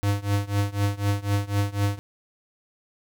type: tone with tremolo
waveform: square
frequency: 101.1 Hz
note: G#2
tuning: 46 cents flat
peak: -19 dBFS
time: 0.03-1.99 s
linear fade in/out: 0 ms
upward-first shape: triangle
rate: 4 Hz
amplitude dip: 95%
effects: none